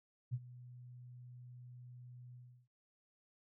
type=tone with ADSR envelope; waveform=sine; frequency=123.47 Hz; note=B2; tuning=in tune; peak=-33 dBFS; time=0.31-2.68 s; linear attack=29 ms; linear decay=46 ms; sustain=-18 dB; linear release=340 ms; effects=none